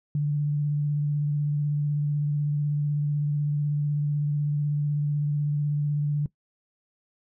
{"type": "tone with vibrato", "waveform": "sine", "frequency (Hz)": 146.83, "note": "D3", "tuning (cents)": 0, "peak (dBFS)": -22, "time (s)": [0.15, 6.26], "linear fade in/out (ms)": 2, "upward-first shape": "sine", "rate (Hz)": 16, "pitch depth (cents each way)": 17, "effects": ["noise-tail reverb RT60 0.1 s tail -19 dB re dry"]}